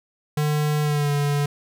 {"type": "tone with pitch glide", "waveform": "square", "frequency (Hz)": [150, 144.39], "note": ["D3", "D3"], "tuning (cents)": [37, -29], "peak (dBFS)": -20, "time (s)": [0.37, 1.46], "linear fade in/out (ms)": 5, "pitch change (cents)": -66, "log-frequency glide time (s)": [0.82, 1.11], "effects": []}